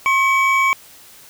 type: tone pair together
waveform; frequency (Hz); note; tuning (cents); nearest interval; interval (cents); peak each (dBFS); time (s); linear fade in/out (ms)
triangle; 1076 / 2276; C6 / C#7; +48 / +45; octave + minor second; 1297; -14; 0.06-0.73; 0
effects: white hiss -44 dBFS RMS until 1.29 s